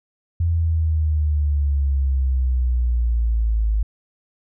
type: exponential sweep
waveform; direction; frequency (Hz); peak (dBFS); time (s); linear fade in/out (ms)
sine; down; 85 to 52.6; -16; 0.4-3.83; 5
effects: none